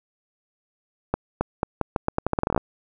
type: accelerating click train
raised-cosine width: 1 ms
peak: -7 dBFS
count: 17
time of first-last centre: 1.14-2.577 s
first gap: 270 ms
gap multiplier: 0.82
effects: none